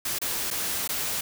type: noise with dropouts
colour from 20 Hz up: white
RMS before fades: -29 dBFS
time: 0.05-1.21 s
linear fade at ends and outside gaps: 5 ms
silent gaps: 0.187-0.215 / 0.504-0.51 / 0.877-0.89 s
effects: none